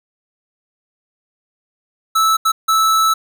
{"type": "tone bursts at uneven times", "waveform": "square", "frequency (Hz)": 1311, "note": "E6", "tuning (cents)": -10, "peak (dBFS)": -12, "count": 3, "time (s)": [[2.15, 2.37], [2.45, 2.52], [2.68, 3.14]], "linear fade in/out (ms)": 10, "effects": []}